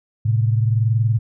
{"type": "tone pair together", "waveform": "sine", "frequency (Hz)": [110.34, 131.3], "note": ["A2", "C3"], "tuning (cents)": [5, 6], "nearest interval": "minor third", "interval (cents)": 301, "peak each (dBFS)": [-15, -22], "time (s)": [0.25, 1.19], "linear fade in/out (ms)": 10, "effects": []}